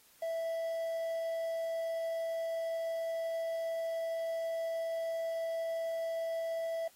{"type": "tone with quantisation", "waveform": "triangle", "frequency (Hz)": 659.3, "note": "E5", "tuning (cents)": 0, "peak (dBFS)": -31, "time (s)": [0.22, 6.88], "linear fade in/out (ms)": 5, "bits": 9, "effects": ["white hiss -63 dBFS RMS until 6.95 s", "AAC 48 kbps"]}